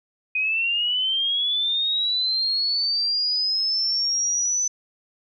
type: linear sweep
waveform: sine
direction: up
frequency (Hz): 2489 to 6050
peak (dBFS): -20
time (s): 0.35-4.68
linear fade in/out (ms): 5
effects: none